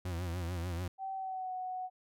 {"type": "tone with vibrato", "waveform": "40% pulse", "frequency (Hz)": 87.31, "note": "F2", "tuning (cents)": 0, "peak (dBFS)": -34, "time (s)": [0.05, 0.88], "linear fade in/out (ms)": 5, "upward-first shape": "triangle", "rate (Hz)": 6.8, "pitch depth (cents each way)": 110}
{"type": "tone with pitch glide", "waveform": "sine", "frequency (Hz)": [770, 739.9], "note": ["G5", "F#5"], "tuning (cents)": [-31, 0], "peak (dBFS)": -36, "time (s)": [0.98, 1.9], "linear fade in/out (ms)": 50, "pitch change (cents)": -69, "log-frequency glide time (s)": [1.14, 1.52]}
{"effects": []}